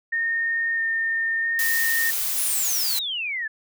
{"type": "tone with vibrato", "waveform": "sine", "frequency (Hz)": 1827, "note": "A#6", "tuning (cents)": -35, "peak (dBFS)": -21, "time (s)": [0.12, 2.11], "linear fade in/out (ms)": 10, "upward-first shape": "square", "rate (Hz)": 0.76, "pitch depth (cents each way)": 8}
{"type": "noise", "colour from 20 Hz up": "blue", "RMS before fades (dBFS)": -25, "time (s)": [1.59, 2.99], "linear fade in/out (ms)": 0}
{"type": "exponential sweep", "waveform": "sine", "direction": "down", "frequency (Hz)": [11175, 1694], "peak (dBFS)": -25, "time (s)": [2.37, 3.48], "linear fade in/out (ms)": 10}
{"effects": []}